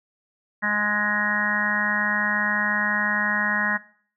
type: harmonic tone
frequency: 208.6 Hz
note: G#3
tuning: 8 cents sharp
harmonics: 1 / 3 / 4 / 5 / 6 / 7 / 8 / 9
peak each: -30 / -36 / -34 / -31 / -37 / -31 / -26 / -25 dBFS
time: 0.62-3.78 s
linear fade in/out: 20 ms
effects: noise-tail reverb RT60 0.5 s tail -19 dB re dry